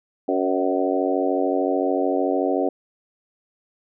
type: harmonic tone with a mistuned harmonic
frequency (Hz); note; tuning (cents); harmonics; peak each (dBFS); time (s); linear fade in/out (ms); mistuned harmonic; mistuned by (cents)
93.5; F#2; +19; 3 / 4 / 5 / 6 / 7 / 8; -24 / -25 / -26 / -27 / -27 / -28; 0.28-2.69; 5; 7; -21
effects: none